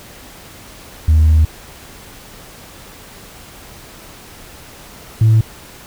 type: tone pair in turn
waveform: sine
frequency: 78.3 / 110.73 Hz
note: D#2 / A2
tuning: +11 / +11 cents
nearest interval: tritone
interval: 600 cents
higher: second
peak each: -5 dBFS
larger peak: neither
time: 1.08-1.45 / 5.21-5.41 s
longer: first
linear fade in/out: 5 ms
effects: tanh soft clip ceiling -5 dBFS + pink hiss -38 dBFS RMS until 5.86 s